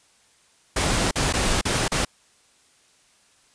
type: noise with dropouts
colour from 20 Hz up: pink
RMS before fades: -22 dBFS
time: 0.76-2.05 s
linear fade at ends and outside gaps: 5 ms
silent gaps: 1.111-1.156 / 1.327-1.336 / 1.613-1.652 / 1.881-1.917 s
effects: white hiss -59 dBFS RMS until 3.54 s + resampled to 22050 Hz